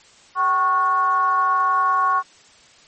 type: tone with frequency modulation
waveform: sine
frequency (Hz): 1103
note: C#6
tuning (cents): -9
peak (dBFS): -15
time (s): 0.35-2.23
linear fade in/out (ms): 50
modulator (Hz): 340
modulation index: 0.59
effects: white hiss -50 dBFS RMS until 2.87 s + MP3 32 kbps